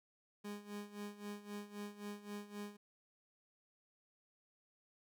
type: tone with tremolo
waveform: 30% pulse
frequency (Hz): 205.8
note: G#3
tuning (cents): -16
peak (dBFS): -40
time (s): 0.44-2.77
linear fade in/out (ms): 10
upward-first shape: sine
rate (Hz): 3.8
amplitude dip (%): 80
effects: none